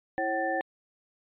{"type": "tone cluster", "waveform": "sine", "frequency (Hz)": [331.1, 542, 761, 1775], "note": ["E4", "C#5", "F#5", "A6"], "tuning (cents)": [8, -39, 48, 15], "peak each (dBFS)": [-34, -32, -30, -33], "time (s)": [0.18, 0.61], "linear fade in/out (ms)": 0, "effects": ["resampled to 8000 Hz"]}